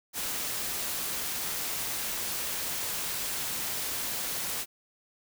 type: noise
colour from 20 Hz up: white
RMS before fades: -33 dBFS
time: 0.13-4.66 s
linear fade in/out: 50 ms
effects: none